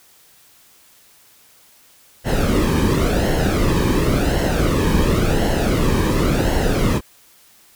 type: noise with flanger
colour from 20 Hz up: brown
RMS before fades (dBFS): -17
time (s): 2.24-7.01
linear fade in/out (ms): 50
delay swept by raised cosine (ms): 0.83 to 1.47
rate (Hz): 0.93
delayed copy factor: -0.65
effects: white hiss -51 dBFS RMS until 7.75 s